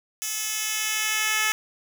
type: tone with high-pass filter sweep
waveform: 10% pulse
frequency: 432.2 Hz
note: A4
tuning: 31 cents flat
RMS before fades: -26 dBFS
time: 0.22-1.52 s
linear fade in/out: 0 ms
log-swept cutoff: 5500 to 1700 Hz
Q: 0.75
effects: none